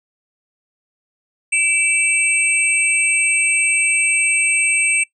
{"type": "tone cluster", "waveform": "sine", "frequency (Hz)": [2318, 2661, 8330], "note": ["D7", "E7", "C9"], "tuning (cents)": [-23, 16, -9], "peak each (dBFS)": -18, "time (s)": [1.52, 5.04], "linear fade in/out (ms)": 10, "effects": ["noise-tail reverb RT60 0.1 s tail -21 dB re dry"]}